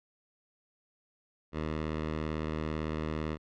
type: tone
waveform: 10% pulse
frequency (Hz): 77.9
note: D#2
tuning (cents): +3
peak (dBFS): -24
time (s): 1.52-3.38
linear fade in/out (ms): 50
effects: low-pass 3000 Hz 12 dB/octave